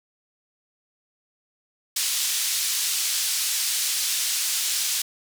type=band-pass noise; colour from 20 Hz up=pink; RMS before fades=-25 dBFS; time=1.96-5.02 s; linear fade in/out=5 ms; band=4100 to 12000 Hz; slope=12 dB/octave; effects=none